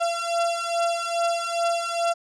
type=beating tone pair; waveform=35% pulse; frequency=680 / 682.4 Hz; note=F5 / F5; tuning=-46 / -40 cents; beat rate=2.4 Hz; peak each=-24 / -24 dBFS; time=0-2.14 s; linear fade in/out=20 ms; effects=resampled to 22050 Hz